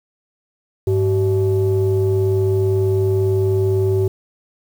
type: tone pair together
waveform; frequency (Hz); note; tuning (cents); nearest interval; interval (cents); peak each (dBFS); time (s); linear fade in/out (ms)
sine; 101.05 / 381.1; G#2 / G4; -47 / -49; octave + major seventh; 2298; -15; 0.87-4.08; 5
effects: tanh soft clip ceiling -10 dBFS + 7-bit